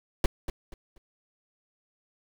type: noise with echo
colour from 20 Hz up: brown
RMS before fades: -20 dBFS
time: 0.24-0.26 s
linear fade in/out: 2 ms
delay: 240 ms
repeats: 3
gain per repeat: -11 dB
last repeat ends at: 0.98 s
effects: none